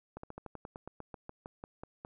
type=slowing click train; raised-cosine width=1 ms; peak=-29 dBFS; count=16; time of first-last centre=0.17-2.049 s; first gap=64 ms; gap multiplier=1.09; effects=none